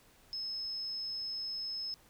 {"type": "tone", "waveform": "sine", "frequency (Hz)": 5190, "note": "E8", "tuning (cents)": -28, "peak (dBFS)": -36, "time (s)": [0.33, 1.94], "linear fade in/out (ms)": 0, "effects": ["pink hiss -63 dBFS RMS until 2.09 s"]}